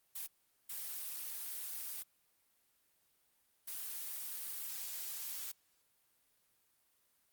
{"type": "noise bursts at uneven times", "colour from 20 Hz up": "blue", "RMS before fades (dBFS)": -43, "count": 3, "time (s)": [[0.15, 0.27], [0.69, 2.03], [3.67, 5.52]], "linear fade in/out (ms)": 10, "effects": ["white hiss -75 dBFS RMS until 7.32 s", "Opus 32 kbps"]}